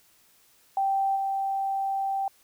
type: tone with level steps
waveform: sine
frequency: 781 Hz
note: G5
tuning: 7 cents flat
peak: -22 / -25 dBFS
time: 0.77-2.28 s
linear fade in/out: 2 ms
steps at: 1.15 s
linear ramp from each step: 20 ms
effects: white hiss -61 dBFS RMS until 2.43 s